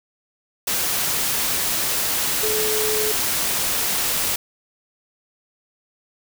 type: tone in noise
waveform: sine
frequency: 430.2 Hz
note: A4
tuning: 39 cents flat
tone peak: -23 dBFS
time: 2.43-3.12 s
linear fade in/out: 5 ms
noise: white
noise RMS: -22 dBFS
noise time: 0.67-4.36 s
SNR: -4 dB
effects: none